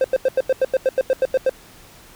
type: tone bursts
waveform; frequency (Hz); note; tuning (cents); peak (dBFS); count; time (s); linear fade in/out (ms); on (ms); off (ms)
triangle; 523.3; C5; 0; -11; 13; 0.01-1.495; 2; 33; 88
effects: pink hiss -46 dBFS RMS until 2.15 s